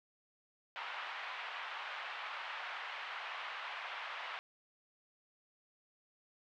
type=band-pass noise; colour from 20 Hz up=pink; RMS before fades=-44 dBFS; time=0.76-4.39 s; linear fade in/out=0 ms; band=820 to 3100 Hz; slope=24 dB/octave; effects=none